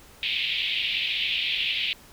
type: band-pass noise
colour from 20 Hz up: white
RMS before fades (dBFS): -27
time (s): 0.23-1.93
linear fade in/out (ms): 0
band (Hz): 2300 to 3600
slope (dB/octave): 48
effects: pink hiss -51 dBFS RMS until 2.12 s